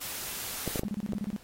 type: noise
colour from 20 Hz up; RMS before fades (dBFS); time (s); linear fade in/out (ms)
white; -37; 0.01-0.8; 5
type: clicks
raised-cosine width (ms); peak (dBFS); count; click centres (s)
2; -19; 5; 0.677 / 0.758 / 0.794 / 0.834 / 1.133
type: tone bursts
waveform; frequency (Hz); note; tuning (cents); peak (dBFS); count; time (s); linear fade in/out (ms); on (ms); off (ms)
sine; 205.7; G#3; -16; -29; 9; 0.85-1.363; 0; 33; 27
effects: pink hiss -56 dBFS RMS until 1.43 s + AAC 48 kbps